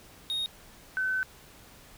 triangle / sine tone pair in turn, 3729 / 1520.6 Hz, A#7 / F#6, 0 / +47 cents, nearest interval octave + major third, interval 1553 cents, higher first, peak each -27 / -26 dBFS, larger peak second, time 0.3-0.46 / 0.97-1.23 s, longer second, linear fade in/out 0 ms, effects pink hiss -53 dBFS RMS until 1.97 s

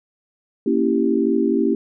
sine chord, A# diminished seventh, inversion none, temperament equal, 233.1 / 277.2 / 329.6 / 392 Hz, A#3 / C#4 / E4 / G4, 0 / 0 / 0 / 0 cents, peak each -21 dBFS, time 0.66-1.75 s, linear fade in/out 5 ms, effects none

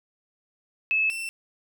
sine / 40% pulse tone pair in turn, 2600 / 2684 Hz, E7 / E7, -24 / +31 cents, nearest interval minor second, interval 55 cents, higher second, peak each -20 / -29 dBFS, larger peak first, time 0.91-1.1 / 1.1-1.29 s, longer neither, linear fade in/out 0 ms, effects none

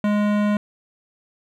sine tone with hard clipping, 207.7 Hz, G#3, in tune, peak -19 dBFS, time 0.04-0.57 s, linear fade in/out 2 ms, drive 18 dB, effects none

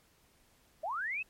sine linear sweep, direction up, 580 to 2676 Hz, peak -33 dBFS, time 0.83-1.23 s, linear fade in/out 10 ms, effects pink hiss -67 dBFS RMS until 1.29 s + MP3 64 kbps

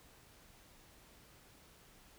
silence, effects pink hiss -62 dBFS RMS until 2.18 s

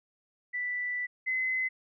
sine tone pair in turn, 1975.5 / 2039 Hz, B6 / C7, 0 / -45 cents, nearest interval minor second, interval 55 cents, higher second, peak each -30 / -27 dBFS, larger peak second, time 0.53-1.07 / 1.26-1.69 s, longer first, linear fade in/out 20 ms, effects none

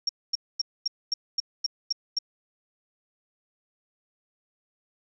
sine tone bursts, 5550 Hz, F8, 12 cents flat, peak -22 dBFS, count 9, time 0.07-2.188 s, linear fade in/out 5 ms, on 22 ms, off 240 ms, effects none

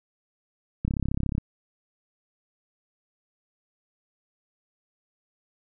click train, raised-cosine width 5 ms, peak -14 dBFS, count 19, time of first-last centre 0.85-1.381 s, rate 33.9 Hz, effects none

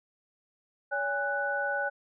sine tone cluster, 567 / 817 / 1486 Hz, C#5 / G#5 / F#6, +39 / -29 / +7 cents, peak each -33 / -34 / -30 dBFS, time 0.91-1.9 s, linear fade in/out 20 ms, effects none

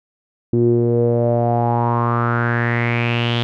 sawtooth tone with low-pass filter sweep, 118.4 Hz, A#2, 27 cents sharp, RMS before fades -17 dBFS, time 0.53-3.43 s, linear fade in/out 0 ms, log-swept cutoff 320 to 3400 Hz, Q 6, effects none

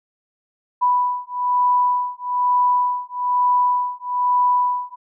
sine beating tone pair, 987.8 / 988.9 Hz, B5 / B5, 0 / +2 cents, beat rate 1.1 Hz, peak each -19 dBFS, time 0.81-4.96 s, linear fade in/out 20 ms, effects none

